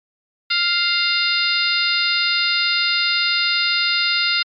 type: harmonic tone with a mistuned harmonic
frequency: 698 Hz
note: F5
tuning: 1 cent flat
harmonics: 2 / 3 / 4 / 5 / 6 / 7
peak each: -23 / -23 / -23 / -23 / -23 / -23 dBFS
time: 0.5-4.43 s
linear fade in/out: 10 ms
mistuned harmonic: 5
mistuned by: +75 cents
effects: MP3 48 kbps